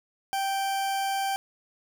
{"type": "tone", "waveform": "40% pulse", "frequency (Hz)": 782, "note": "G5", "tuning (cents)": -4, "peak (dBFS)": -25, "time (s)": [0.33, 1.36], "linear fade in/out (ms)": 0, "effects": []}